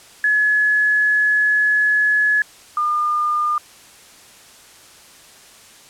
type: tone pair in turn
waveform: sine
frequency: 1700 / 1208.9 Hz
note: G#6 / D6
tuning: +40 / +50 cents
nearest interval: tritone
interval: 590 cents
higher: first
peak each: -13 / -16 dBFS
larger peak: first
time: 0.24-2.42 / 2.77-3.58 s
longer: first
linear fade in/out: 2 ms
effects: white hiss -45 dBFS RMS until 5.89 s + low-pass 10000 Hz 12 dB/octave